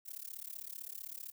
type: noise with amplitude modulation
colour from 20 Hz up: violet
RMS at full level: -42 dBFS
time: 0.05-1.32 s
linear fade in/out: 20 ms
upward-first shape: sine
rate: 35.6 Hz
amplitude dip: 100%
effects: none